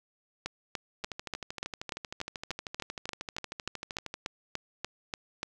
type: two click trains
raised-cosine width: 0.2 ms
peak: -20 / -16 dBFS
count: 41 / 18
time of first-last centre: 1.04-4.141 / 0.46-5.431 s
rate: 12.9 / 3.42 Hz
effects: none